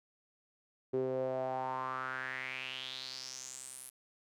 sawtooth tone with band-pass filter sweep, 129.9 Hz, C3, 12 cents flat, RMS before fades -39 dBFS, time 0.93-3.9 s, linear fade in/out 10 ms, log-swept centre 380 to 11000 Hz, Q 5.3, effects none

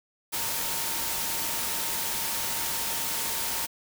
sine tone in noise, 917 Hz, A#5, 29 cents flat, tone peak -41 dBFS, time 0.32-3.67 s, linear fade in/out 20 ms, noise white, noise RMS -30 dBFS, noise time 0.32-3.67 s, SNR -14 dB, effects none

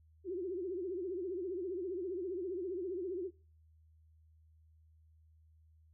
sine tone with vibrato, 365.7 Hz, F#4, 20 cents flat, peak -36 dBFS, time 0.24-3.31 s, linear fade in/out 50 ms, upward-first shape triangle, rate 15 Hz, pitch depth 160 cents each way, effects noise-tail reverb RT60 0.4 s tail -23 dB re dry + added 79 Hz sine -62 dBFS peak until 5.93 s

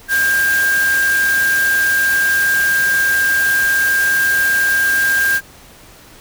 sine tone in noise, 1600 Hz, G6, 35 cents sharp, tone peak -12 dBFS, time 0.08-5.41 s, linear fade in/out 50 ms, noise white, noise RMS -24 dBFS, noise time 0.08-5.41 s, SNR +9 dB, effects pink hiss -42 dBFS RMS until 6.2 s

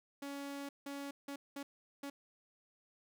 sawtooth tone bursts at uneven times, 280.8 Hz, C#4, 22 cents sharp, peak -38 dBFS, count 5, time 0.22-0.69 / 0.86-1.11 / 1.28-1.36 / 1.56-1.63 / 2.03-2.1 s, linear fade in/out 5 ms, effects none

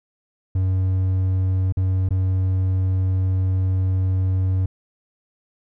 triangle tone with dropouts, 93.7 Hz, F#2, 22 cents sharp, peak -15 dBFS, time 0.55-4.66 s, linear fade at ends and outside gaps 5 ms, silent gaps 1.724-1.77 / 2.089-2.106 s, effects none

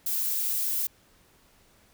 violet noise, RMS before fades -28 dBFS, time 0.06-0.87 s, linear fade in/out 5 ms, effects pink hiss -61 dBFS RMS until 1.93 s

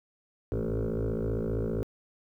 sine tone with frequency modulation, 167.5 Hz, E3, 28 cents sharp, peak -25 dBFS, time 0.52-1.83 s, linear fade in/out 0 ms, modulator 55.2 Hz, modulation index 5.9, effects tanh soft clip ceiling -26 dBFS + 11-bit

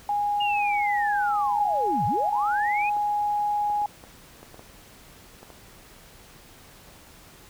sine tone with pitch glide, 823 to 829.2 Hz, G#5 to G#5, -16 to -3 cents, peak -22 dBFS, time 0.09-3.86 s, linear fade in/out 2 ms, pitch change +13 cents, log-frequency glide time 1.04-2.14 s
sine linear two-way sweep, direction down then up, 2866 to 92.7 to 2565 Hz, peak -27 dBFS, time 0.4-2.9 s, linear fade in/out 10 ms, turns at 2.06 s
clicks, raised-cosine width 1 ms, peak -30 dBFS, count 9, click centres 2.968 / 3.7 / 3.818 / 4.039 / 4.43 / 4.544 / 4.594 / 5.43 / 5.503 s
effects pink hiss -50 dBFS RMS until 7.49 s

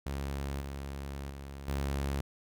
sawtooth tone with level steps, 69.3 Hz, C#2, in tune, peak -30 / -34 / -38 / -27 dBFS, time 0.06-2.21 s, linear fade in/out 5 ms, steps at 0.61 / 1.3 / 1.68 s, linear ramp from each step 5 ms, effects none

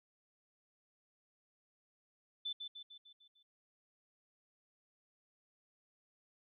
sine tone with echo, 3520 Hz, A7, in tune, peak -37 dBFS, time 2.45-2.53 s, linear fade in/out 10 ms, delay 150 ms, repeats 6, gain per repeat -5 dB, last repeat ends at 3.43 s, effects none

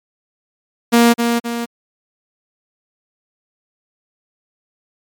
sawtooth tone with echo, 235.2 Hz, A#3, 16 cents sharp, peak -4 dBFS, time 0.92-1.14 s, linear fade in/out 20 ms, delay 260 ms, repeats 2, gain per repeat -6 dB, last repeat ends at 1.66 s, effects MP3 96 kbps

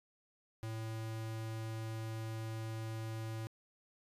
square tone, 111.5 Hz, A2, 23 cents sharp, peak -40 dBFS, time 0.63-3.47 s, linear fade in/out 0 ms, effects resampled to 32000 Hz

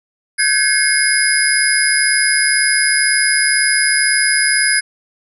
sine tone cluster, 1544 / 1686 / 2157 / 4987 / 10950 Hz, G6 / G#6 / C#7 / D#8 / F9, -27 / +26 / -48 / +3 / -35 cents, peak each -18 dBFS, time 0.38-4.81 s, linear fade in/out 20 ms, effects none

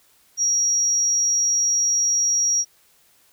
sine tone, 5680 Hz, F8, 28 cents sharp, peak -16 dBFS, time 0.37-2.65 s, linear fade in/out 50 ms, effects tanh soft clip ceiling -12 dBFS + white hiss -58 dBFS RMS until 3.32 s

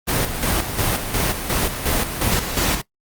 pink noise with tremolo, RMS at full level -19 dBFS, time 0.07-2.82 s, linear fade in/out 20 ms, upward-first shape square, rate 2.8 Hz, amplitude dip 55%, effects noise-tail reverb RT60 0.1 s tail -18 dB re dry + Opus 32 kbps

